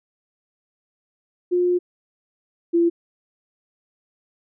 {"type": "tone pair in turn", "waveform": "sine", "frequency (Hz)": [356.2, 340], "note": ["F4", "F4"], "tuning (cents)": [34, -46], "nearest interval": "minor second", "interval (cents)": 80, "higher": "first", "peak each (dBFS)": [-16, -14], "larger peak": "second", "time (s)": [[1.51, 1.79], [2.73, 2.9]], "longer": "first", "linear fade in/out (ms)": 20, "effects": []}